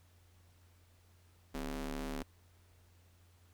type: ring-modulated tone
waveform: sawtooth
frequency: 146.7 Hz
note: D3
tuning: 2 cents flat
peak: -31 dBFS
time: 1.54-2.23 s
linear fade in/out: 10 ms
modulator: 111 Hz
effects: added 88 Hz sine -63 dBFS peak until 3.53 s + pink hiss -70 dBFS RMS until 3.53 s